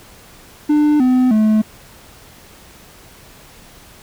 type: tone with pitch steps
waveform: triangle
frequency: 298.5 / 253.9 / 216 Hz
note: D4 / B3 / A3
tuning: +28 / +48 / -32 cents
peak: -8 dBFS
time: 0.69-1.62 s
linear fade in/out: 10 ms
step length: 310 ms
effects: pink hiss -43 dBFS RMS until 4.02 s